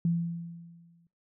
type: tone with exponential decay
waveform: sine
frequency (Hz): 169.3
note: E3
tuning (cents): +46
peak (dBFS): -22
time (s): 0.05-1.07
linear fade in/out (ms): 2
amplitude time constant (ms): 220
effects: noise-tail reverb RT60 0.3 s tail -22 dB re dry